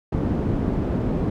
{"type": "low-pass noise", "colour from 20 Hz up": "white", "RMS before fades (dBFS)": -23, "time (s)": [0.12, 1.3], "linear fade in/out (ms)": 5, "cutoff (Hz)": 270, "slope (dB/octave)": 12, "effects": []}